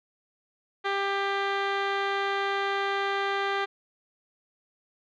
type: tone with low-pass filter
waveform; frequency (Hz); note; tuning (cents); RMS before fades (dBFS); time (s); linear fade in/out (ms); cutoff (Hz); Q
15% pulse; 396.1; G4; +18; -28; 0.84-3.66; 20; 2700; 3.5
effects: none